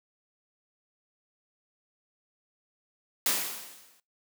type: noise with exponential decay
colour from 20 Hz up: white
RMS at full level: -24 dBFS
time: 3.26-4 s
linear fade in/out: 2 ms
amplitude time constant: 160 ms
effects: noise-tail reverb RT60 0.2 s tail -20 dB re dry + high-pass 200 Hz 12 dB/octave